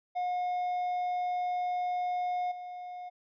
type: tone with level steps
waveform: triangle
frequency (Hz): 720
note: F#5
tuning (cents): -47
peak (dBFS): -27 / -37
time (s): 0.15-3.1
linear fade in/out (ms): 20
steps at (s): 2.51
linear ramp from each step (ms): 10
effects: resampled to 11025 Hz